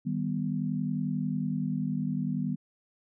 sine chord, Eb augmented, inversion none, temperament equal, 155.56 / 196 / 246.9 Hz, Eb3 / G3 / B3, 0 / 0 / 0 cents, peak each -32 dBFS, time 0.05-2.56 s, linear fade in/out 20 ms, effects none

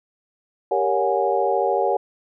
sine tone cluster, 394 / 467.6 / 561 / 730 / 828 Hz, G4 / A#4 / C#5 / F#5 / G#5, +9 / +5 / +21 / -24 / -5 cents, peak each -24 dBFS, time 0.71-1.97 s, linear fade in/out 5 ms, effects none

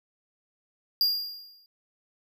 square tone with exponential decay, 4814 Hz, D8, 42 cents sharp, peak -19 dBFS, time 1.01-1.66 s, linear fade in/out 1 ms, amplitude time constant 140 ms, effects none

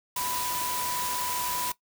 sine tone in noise, 988 Hz, B5, in tune, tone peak -32 dBFS, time 0.16-1.72 s, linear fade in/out 5 ms, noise white, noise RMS -32 dBFS, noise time 0.16-1.72 s, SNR -3 dB, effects noise-tail reverb RT60 0.1 s tail -18 dB re dry

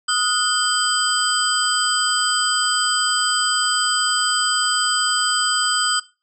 sine tone cluster, 1257 / 1452 / 3117 / 4859 / 8000 Hz, D#6 / F#6 / G7 / D#8 / B8, +17 / -33 / -11 / -42 / +21 cents, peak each -23 dBFS, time 0.08-6 s, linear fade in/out 10 ms, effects noise-tail reverb RT60 0.3 s tail -20 dB re dry + tanh soft clip ceiling -7 dBFS

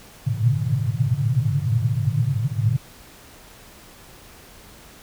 white band-pass noise, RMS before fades -21 dBFS, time 0.26-2.77 s, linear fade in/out 10 ms, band 100 to 150 Hz, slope 96 dB/octave, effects pink hiss -46 dBFS RMS until 5.02 s

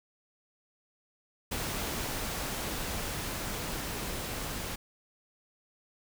pink noise with level ramp, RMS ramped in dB -34 to -37 dBFS, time 1.51-4.76 s, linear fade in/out 10 ms, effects none

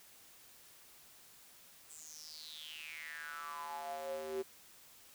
square tone with high-pass filter sweep, 77.78 Hz, D#2, in tune, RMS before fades -45 dBFS, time 1.89-4.43 s, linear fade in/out 20 ms, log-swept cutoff 8100 to 370 Hz, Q 8, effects white hiss -60 dBFS RMS until 5.14 s

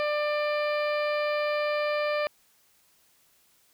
harmonic tone, 595 Hz, D5, 22 cents sharp, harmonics 1 / 2 / 3 / 4 / 5 / 6 / 7 / 8, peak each -26 / -33 / -36 / -35 / -44 / -49 / -46 / -45 dBFS, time 0-2.27 s, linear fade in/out 0 ms, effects white hiss -64 dBFS RMS until 3.73 s

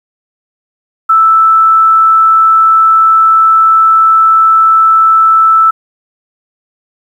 sine tone, 1318.5 Hz, E6, in tune, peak -3 dBFS, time 1.09-5.71 s, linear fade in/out 10 ms, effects 7-bit

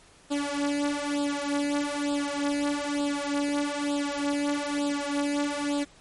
sawtooth tone with flanger, 287.8 Hz, D4, 35 cents flat, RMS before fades -28 dBFS, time 0.3-5.85 s, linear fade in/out 20 ms, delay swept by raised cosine 0.24 to 3.94 ms, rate 1.1 Hz, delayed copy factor +0.85, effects pink hiss -55 dBFS RMS until 6 s + MP3 48 kbps

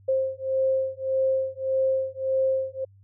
sine beating tone pair, 528 / 529.7 Hz, C5 / C5, +16 / +21 cents, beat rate 1.7 Hz, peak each -25 dBFS, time 0.08-2.85 s, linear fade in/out 10 ms, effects added 98 Hz sine -51 dBFS peak until 3.03 s

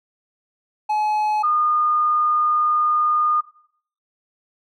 triangle / sine tone pair in turn, 850 / 1220.3 Hz, G#5 / D#6, +40 / -34 cents, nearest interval tritone, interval 626 cents, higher second, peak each -16 / -16 dBFS, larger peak neither, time 0.89-1.43 / 1.43-3.41 s, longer second, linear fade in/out 10 ms, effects noise-tail reverb RT60 0.6 s tail -17 dB re dry

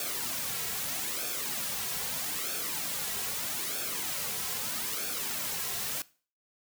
white noise with flanger, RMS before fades -34 dBFS, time 0-6.02 s, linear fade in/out 2 ms, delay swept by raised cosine 1 to 3.4 ms, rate 0.79 Hz, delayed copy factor -0.65, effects noise-tail reverb RT60 0.4 s tail -20 dB re dry

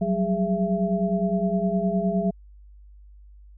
sine tone cluster, 183.5 / 193.2 / 411.4 / 669 Hz, F#3 / G3 / G#4 / E5, -14 / -25 / -16 / +25 cents, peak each -25 / -25 / -30 / -27 dBFS, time 0.01-2.31 s, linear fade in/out 10 ms, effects added 50 Hz sine -45 dBFS peak until 3.57 s

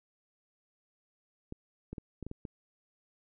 clicks, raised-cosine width 3 ms, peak -27 dBFS, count 7, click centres 1.524 / 1.93 / 1.982 / 2.227 / 2.266 / 2.314 / 2.452 s, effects none

